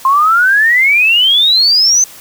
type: exponential sweep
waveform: sine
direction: up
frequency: 1046.5 to 6272 Hz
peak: -6 dBFS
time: 0.05-2.04 s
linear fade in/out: 2 ms
effects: white hiss -35 dBFS RMS until 2.2 s